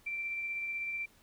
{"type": "tone with tremolo", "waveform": "sine", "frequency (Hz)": 2349, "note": "D7", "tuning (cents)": 0, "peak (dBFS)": -33, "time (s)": [0.06, 1.06], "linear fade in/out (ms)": 10, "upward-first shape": "sine", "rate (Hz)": 16, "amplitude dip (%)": 25, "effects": ["pink hiss -64 dBFS RMS until 1.22 s"]}